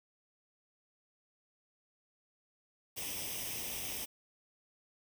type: noise with comb filter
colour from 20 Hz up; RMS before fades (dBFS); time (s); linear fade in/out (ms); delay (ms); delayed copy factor
white; -40; 2.96-4.06; 20; 0.35; +0.7
effects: none